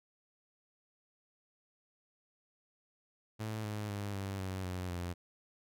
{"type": "tone with pitch steps", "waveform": "sawtooth", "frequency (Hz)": [109, 105.17, 101.47, 97.9, 94.45, 91.13, 87.92], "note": ["A2", "G#2", "G#2", "G2", "F#2", "F#2", "F2"], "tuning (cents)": [-16, 22, -40, -2, 36, -26, 12], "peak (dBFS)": -33, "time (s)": [3.39, 5.14], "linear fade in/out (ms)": 20, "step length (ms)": 250, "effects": []}